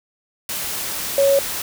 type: tone in noise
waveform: sine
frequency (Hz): 554.4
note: C#5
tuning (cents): 0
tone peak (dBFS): -12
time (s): 1.18-1.39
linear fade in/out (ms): 2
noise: white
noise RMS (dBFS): -26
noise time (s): 0.49-1.62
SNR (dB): +11
effects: none